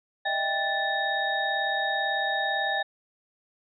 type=tone cluster; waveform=sine; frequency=611 / 649 / 793 / 1754 / 3740 Hz; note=D#5 / E5 / G5 / A6 / A#7; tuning=-32 / -27 / +20 / -6 / +5 cents; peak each=-36 / -35 / -29 / -28 / -33 dBFS; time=0.25-2.83 s; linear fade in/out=10 ms; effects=none